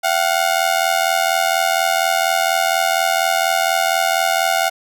sawtooth ring-modulated tone, 720 Hz, F#5, 47 cents flat, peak -8 dBFS, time 0.03-4.7 s, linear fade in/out 20 ms, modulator 42.1 Hz, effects none

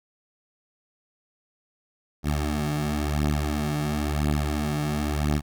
15% pulse beating tone pair, 74 / 74.97 Hz, D2 / D2, +14 / +36 cents, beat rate 0.97 Hz, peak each -19 / -22 dBFS, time 2.23-5.42 s, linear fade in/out 50 ms, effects none

